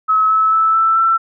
sine tone with pitch steps, 1287 / 1299.7 / 1312.5 / 1325.5 / 1338.6 Hz, E6 / E6 / E6 / E6 / E6, -42 / -25 / -8 / +9 / +26 cents, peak -10 dBFS, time 0.08-1.18 s, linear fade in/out 20 ms, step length 220 ms, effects none

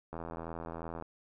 click train, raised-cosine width 1 ms, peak -27 dBFS, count 75, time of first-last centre 0.13-1.024 s, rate 82.8 Hz, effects none

